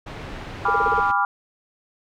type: low-pass noise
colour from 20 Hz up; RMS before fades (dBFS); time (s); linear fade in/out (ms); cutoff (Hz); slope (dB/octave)
pink; -35; 0.06-1.12; 10; 2800; 12
type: chord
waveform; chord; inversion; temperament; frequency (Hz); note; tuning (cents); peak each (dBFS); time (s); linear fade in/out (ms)
sine; G# diminished seventh; none; equal with one note detuned; 810.7 / 987.8 / 1174.7 / 1396.9; G#5 / B5 / D6 / F6; -42 / 0 / 0 / 0; -23; 0.65-1.25; 2
type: tone bursts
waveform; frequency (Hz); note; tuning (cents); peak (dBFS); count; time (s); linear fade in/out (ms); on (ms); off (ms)
sine; 452.5; A4; +48; -21; 6; 0.68-0.997; 5; 22; 37
effects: none